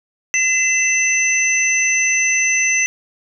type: tone cluster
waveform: sine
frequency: 2038 / 2663 / 6090 Hz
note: C7 / E7 / F#8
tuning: -46 / +17 / +49 cents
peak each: -18 dBFS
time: 0.34-2.86 s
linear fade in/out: 0 ms
effects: none